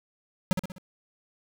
square tone with echo, 184.9 Hz, F#3, 1 cent flat, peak -20 dBFS, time 0.51-0.53 s, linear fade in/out 0 ms, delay 63 ms, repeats 4, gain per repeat -6 dB, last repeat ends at 0.782 s, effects none

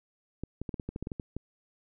clicks, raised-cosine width 3 ms, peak -22 dBFS, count 12, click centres 0.436 / 0.616 / 0.692 / 0.742 / 0.798 / 0.89 / 0.961 / 1.026 / 1.071 / 1.118 / 1.198 / 1.366 s, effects none

